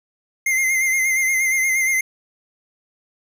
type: tone with vibrato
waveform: square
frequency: 2093 Hz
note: C7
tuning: in tune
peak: -17 dBFS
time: 0.46-2.01 s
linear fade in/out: 5 ms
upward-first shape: sine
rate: 8.5 Hz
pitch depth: 41 cents each way
effects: none